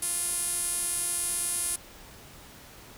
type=tone with band-pass filter; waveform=sawtooth; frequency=348.9 Hz; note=F4; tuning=2 cents flat; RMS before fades=-30 dBFS; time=0.02-1.76 s; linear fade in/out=5 ms; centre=10000 Hz; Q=6.5; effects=pink hiss -49 dBFS RMS until 2.97 s